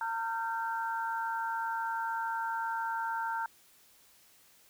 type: tone cluster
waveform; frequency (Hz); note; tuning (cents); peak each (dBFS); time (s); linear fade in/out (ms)
sine; 911 / 1378 / 1558; A#5 / F6 / G6; -40 / -24 / -11; -33 / -38 / -39; 0.01-3.46; 2
effects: white hiss -62 dBFS RMS until 4.69 s